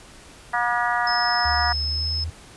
harmonic tone, 240.3 Hz, B3, 47 cents flat, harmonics 3 / 4 / 5 / 6 / 7 / 8, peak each -25 / -26 / -27 / -28 / -28 / -29 dBFS, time 0.53-1.73 s, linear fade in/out 10 ms
sine tone, 5190 Hz, E8, 28 cents flat, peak -24 dBFS, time 1.07-2.24 s, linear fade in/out 2 ms
sine tone with pitch glide, 73.42 to 81.46 Hz, D2 to E2, 0 to -20 cents, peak -26 dBFS, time 1.45-2.3 s, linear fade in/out 5 ms, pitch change +180 cents, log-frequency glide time 1.7-2.12 s
effects pink hiss -46 dBFS RMS until 2.56 s + resampled to 24000 Hz

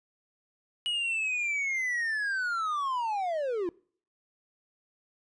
triangle linear sweep, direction down, 2928 to 329.6 Hz, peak -26 dBFS, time 0.86-3.69 s, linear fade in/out 0 ms, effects noise-tail reverb RT60 0.5 s tail -24 dB re dry + resampled to 22050 Hz

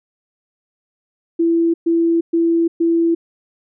sine tone bursts, 334 Hz, E4, 23 cents sharp, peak -12 dBFS, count 4, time 1.39-3.15 s, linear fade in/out 10 ms, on 350 ms, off 120 ms, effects none

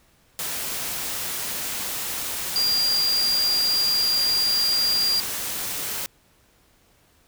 sine tone in noise, 4779 Hz, D8, 29 cents sharp, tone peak -19 dBFS, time 2.56-5.2 s, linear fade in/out 0 ms, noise white, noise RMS -29 dBFS, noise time 0.39-6.06 s, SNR +7 dB, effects pink hiss -60 dBFS RMS until 7.27 s

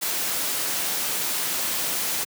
white noise, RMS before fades -26 dBFS, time 0.01-2.25 s, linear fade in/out 20 ms, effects high-pass 150 Hz 12 dB/octave

